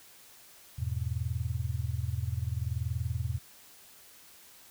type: chord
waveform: sine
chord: E major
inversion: none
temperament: just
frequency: 82.41 / 103.01 / 123.61 Hz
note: E2 / G#2 / B2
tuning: 0 / -14 / +2 cents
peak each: -34 / -35 / -34 dBFS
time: 0.78-3.39 s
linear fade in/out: 10 ms
effects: white hiss -55 dBFS RMS until 4.7 s